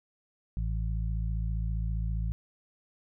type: harmonic tone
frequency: 55 Hz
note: A1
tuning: in tune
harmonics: 1 / 2 / 3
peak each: -29 / -35 / -39 dBFS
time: 0.57-2.32 s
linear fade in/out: 0 ms
effects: none